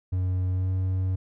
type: tone with pitch glide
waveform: triangle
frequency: 92 to 93.45 Hz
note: F#2 to F#2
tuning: -9 to +18 cents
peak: -21 dBFS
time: 0.12-1.16 s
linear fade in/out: 10 ms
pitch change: +27 cents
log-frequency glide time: 0.51-0.69 s
effects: none